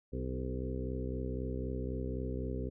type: harmonic tone with a mistuned harmonic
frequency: 63.9 Hz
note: C2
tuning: 40 cents flat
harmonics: 1 / 2 / 3 / 4 / 5 / 6 / 7 / 8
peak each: -38 / -41 / -46 / -42 / -48 / -44 / -45 / -47 dBFS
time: 0.12-2.7 s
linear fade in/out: 20 ms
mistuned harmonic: 6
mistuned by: +28 cents
effects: none